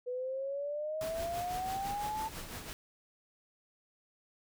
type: exponential sweep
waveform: sine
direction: up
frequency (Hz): 491 to 890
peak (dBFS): -34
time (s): 0.06-2.29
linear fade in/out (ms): 20
type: noise with tremolo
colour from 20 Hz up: pink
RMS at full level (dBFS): -42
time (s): 1.01-2.73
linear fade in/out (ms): 0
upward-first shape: sine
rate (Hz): 6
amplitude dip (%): 50
effects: none